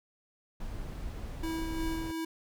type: noise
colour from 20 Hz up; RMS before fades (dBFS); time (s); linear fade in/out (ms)
brown; -38; 0.6-2.12; 5
type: tone with tremolo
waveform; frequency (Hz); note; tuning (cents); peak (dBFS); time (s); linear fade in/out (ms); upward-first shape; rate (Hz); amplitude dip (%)
square; 324.8; E4; -26; -33; 1.43-2.25; 5; sine; 2.8; 35
effects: none

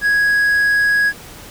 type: tone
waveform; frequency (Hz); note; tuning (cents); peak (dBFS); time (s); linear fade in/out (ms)
triangle; 1661.2; G#6; 0; -10; 0.01-1.13; 50
effects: pink hiss -37 dBFS RMS until 1.5 s

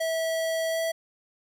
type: tone with pitch glide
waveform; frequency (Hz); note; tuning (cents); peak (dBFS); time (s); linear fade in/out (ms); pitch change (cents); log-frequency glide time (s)
square; 651 to 655.5; E5 to E5; -22 to -10; -26; 0-0.92; 10; +12; 0.69-0.8
effects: none

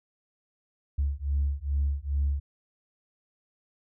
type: beating tone pair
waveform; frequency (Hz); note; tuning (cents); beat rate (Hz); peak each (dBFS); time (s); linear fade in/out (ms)
sine; 69.5 / 71.9; C#2 / D2; +5 / -36; 2.4; -27; 0.98-2.4; 10
effects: tanh soft clip ceiling -19 dBFS

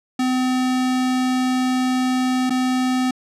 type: tone with dropouts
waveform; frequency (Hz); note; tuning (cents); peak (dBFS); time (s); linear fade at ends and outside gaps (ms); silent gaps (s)
square; 255.2; C4; -43; -18; 0.19-3.11; 5; 2.497-2.504
effects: low-pass 9000 Hz 12 dB/octave

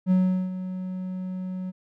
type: tone with ADSR envelope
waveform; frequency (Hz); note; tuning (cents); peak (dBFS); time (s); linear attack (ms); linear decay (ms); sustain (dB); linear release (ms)
triangle; 185; F#3; 0; -14; 0.06-1.72; 50; 390; -13; 29
effects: none

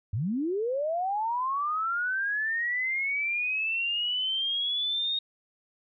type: linear sweep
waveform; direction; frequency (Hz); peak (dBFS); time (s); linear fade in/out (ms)
sine; up; 88.2 to 3729; -26; 0.13-5.19; 5
effects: none

